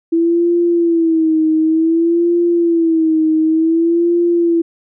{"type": "tone with vibrato", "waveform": "sine", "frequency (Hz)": 329.6, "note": "E4", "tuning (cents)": 0, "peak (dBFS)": -10, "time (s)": [0.12, 4.62], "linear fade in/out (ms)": 10, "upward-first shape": "sine", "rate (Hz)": 0.55, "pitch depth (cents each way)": 79, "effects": []}